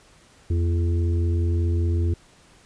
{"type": "harmonic tone with a mistuned harmonic", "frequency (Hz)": 85, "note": "F2", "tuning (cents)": -46, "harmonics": [1, 3, 4, 5], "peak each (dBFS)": [-19, -35, -31, -39], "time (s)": [0.5, 2.14], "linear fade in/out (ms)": 5, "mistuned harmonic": 3, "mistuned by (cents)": -80, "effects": ["pink hiss -54 dBFS RMS until 2.65 s", "resampled to 22050 Hz"]}